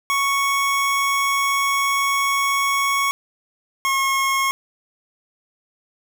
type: tone pair in turn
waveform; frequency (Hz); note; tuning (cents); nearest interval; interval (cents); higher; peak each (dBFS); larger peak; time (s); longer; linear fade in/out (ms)
25% pulse; 1109 / 1084.9; C#6 / C#6; 0 / -38; unison; 38; first; -14; neither; 0.1-3.11 / 3.85-4.51; first; 0
effects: none